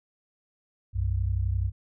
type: tone pair together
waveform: sine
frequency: 63.61 / 95.3 Hz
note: C2 / G2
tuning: -48 / -48 cents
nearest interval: perfect fifth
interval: 700 cents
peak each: -27 / -26 dBFS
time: 0.93-1.72 s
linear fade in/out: 50 ms
effects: none